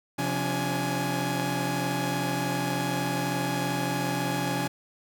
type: tone cluster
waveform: sawtooth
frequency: 132.6 / 175.3 / 288.6 / 833 Hz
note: C3 / F3 / D4 / G#5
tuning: +23 / +7 / -30 / +5 cents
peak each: -28 dBFS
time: 0.18-4.68 s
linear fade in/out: 10 ms
effects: none